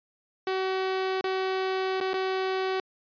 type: tone with dropouts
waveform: sawtooth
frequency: 378.3 Hz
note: F#4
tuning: 38 cents sharp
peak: -22 dBFS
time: 0.47-2.8 s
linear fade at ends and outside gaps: 2 ms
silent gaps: 1.211-1.241 / 2.003-2.01 / 2.134-2.14 s
effects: resampled to 11025 Hz